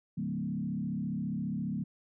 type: tone with frequency modulation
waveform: sine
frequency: 197.2 Hz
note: G3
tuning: 11 cents sharp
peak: -31 dBFS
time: 0.17-1.84 s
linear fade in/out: 10 ms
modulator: 34.7 Hz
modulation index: 1.5
effects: none